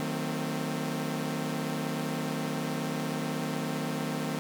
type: chord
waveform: sawtooth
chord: D# diminished seventh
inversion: none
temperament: equal with one note detuned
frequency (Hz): 155.56 / 185 / 225.7 / 261.6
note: D#3 / F#3 / A3 / C4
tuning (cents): 0 / 0 / +44 / 0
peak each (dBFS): -31 / -35 / -32 / -31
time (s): 0-4.39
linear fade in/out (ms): 0
effects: none